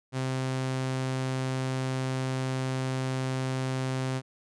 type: tone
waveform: sawtooth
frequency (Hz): 130.81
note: C3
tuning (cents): 0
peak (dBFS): -24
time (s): 0.12-4.22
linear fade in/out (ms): 50
effects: resampled to 22050 Hz